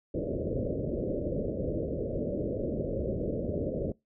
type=low-pass noise; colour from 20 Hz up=white; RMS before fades=-32 dBFS; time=0.14-3.92 s; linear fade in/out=5 ms; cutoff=600 Hz; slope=96 dB/octave; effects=noise-tail reverb RT60 0.2 s tail -23 dB re dry